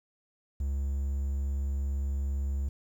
triangle tone, 68.8 Hz, C#2, 12 cents flat, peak -26 dBFS, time 0.6-2.69 s, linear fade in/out 5 ms, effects 10-bit

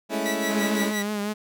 20% pulse chord, A major seventh, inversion third, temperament equal, 207.7 / 220 / 277.2 / 329.6 Hz, G#3 / A3 / C#4 / E4, 0 / 0 / 0 / 0 cents, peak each -26 dBFS, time 0.09-0.93 s, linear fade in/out 50 ms
sawtooth tone with tremolo, 1952 Hz, B6, 21 cents flat, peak -23 dBFS, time 0.25-1.03 s, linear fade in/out 10 ms, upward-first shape sine, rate 5.8 Hz, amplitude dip 80%
sawtooth tone with vibrato, 207.6 Hz, G#3, in tune, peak -22 dBFS, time 0.49-1.34 s, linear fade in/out 20 ms, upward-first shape triangle, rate 5.2 Hz, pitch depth 51 cents each way
effects none

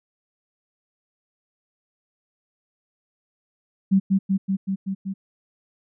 sine tone with echo, 192.9 Hz, G3, 28 cents flat, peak -13 dBFS, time 3.91-4 s, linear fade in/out 20 ms, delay 190 ms, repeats 6, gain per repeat -2 dB, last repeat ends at 5.14 s, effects none

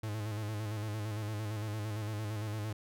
45% pulse tone with vibrato, 106.6 Hz, G#2, 46 cents sharp, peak -35 dBFS, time 0.03-2.73 s, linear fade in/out 5 ms, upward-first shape square, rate 8.8 Hz, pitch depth 48 cents each way, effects none

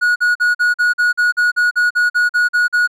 triangle tone bursts, 1455 Hz, F#6, 29 cents flat, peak -9 dBFS, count 15, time 0.01-2.876 s, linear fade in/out 20 ms, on 150 ms, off 44 ms, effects none

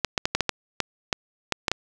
clicks, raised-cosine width 0.2 ms, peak -4 dBFS, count 11, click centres 0.047 / 0.178 / 0.255 / 0.35 / 0.407 / 0.493 / 0.803 / 1.128 / 1.523 / 1.682 / 1.716 s, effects none

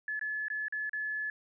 sine tone with dropouts, 1718 Hz, A6, 42 cents flat, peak -32 dBFS, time 0.08-1.3 s, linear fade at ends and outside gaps 2 ms, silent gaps 0.194-0.212 / 0.483-0.501 / 0.683-0.724 / 0.895-0.932 s, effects none

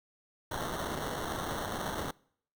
violet noise with sample-and-hold, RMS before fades -36 dBFS, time 0.51-2.11 s, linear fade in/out 5 ms, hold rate 2450 Hz, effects noise-tail reverb RT60 0.6 s tail -24 dB re dry

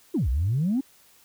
sine exponential two-way sweep, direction down then up, 392 to 58 to 283.9 Hz, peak -20 dBFS, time 0.14-0.81 s, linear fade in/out 10 ms, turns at 0.29 s, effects tanh soft clip ceiling -17 dBFS + white hiss -57 dBFS RMS until 1.24 s

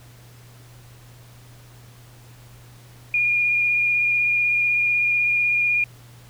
sine tone with vibrato, 2426 Hz, D#7, 44 cents flat, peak -17 dBFS, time 3.14-5.84 s, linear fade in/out 2 ms, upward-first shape sine, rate 16 Hz, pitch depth 14 cents each way, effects added 120 Hz sine -45 dBFS peak until 6.29 s + pink hiss -51 dBFS RMS until 6.29 s

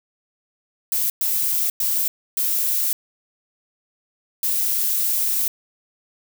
violet noise bursts at uneven times, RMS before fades -21 dBFS, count 5, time 0.92-1.1 / 1.21-1.7 / 1.8-2.08 / 2.37-2.93 / 4.43-5.48 s, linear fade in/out 2 ms, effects none

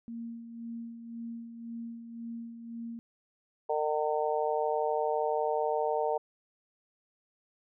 sine tone with tremolo, 231.8 Hz, A#3, 10 cents flat, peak -36 dBFS, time 0.08-2.99 s, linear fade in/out 0 ms, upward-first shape sine, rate 1.9 Hz, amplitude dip 55%
harmonic tone, 152.1 Hz, D#3, 39 cents flat, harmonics 3 / 4 / 5 / 6, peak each -31 / -32 / -33 / -35 dBFS, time 3.69-6.18 s, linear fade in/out 10 ms
effects none

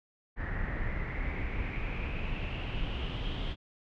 brown noise with low-pass filter sweep, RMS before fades -34 dBFS, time 0.36-3.56 s, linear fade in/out 50 ms, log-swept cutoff 1800 to 3300 Hz, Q 6.9, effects none

